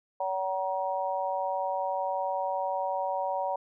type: harmonic tone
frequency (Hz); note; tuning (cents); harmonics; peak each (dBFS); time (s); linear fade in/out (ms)
189.2; F#3; +39; 3 / 4 / 5; -32 / -32 / -32; 0.2-3.56; 5
effects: none